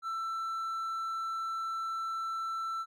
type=tone; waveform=triangle; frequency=1334 Hz; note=E6; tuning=20 cents sharp; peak=-31 dBFS; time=0.02-2.86 s; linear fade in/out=50 ms; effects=none